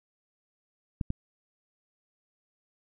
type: clicks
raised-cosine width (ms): 5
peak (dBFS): -17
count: 2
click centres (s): 1.012 / 1.104
effects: none